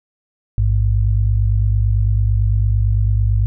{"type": "tone pair together", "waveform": "sine", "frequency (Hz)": [54.89, 103.83], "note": ["A1", "G#2"], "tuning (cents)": [-3, 0], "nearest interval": "major seventh", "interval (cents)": 1103, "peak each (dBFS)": -15, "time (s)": [0.58, 3.46], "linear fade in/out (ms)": 0, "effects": []}